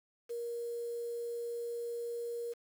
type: tone with quantisation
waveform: sine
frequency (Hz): 471.8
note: A#4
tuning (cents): +21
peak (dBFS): -36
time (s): 0.29-2.54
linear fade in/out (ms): 20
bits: 9
effects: none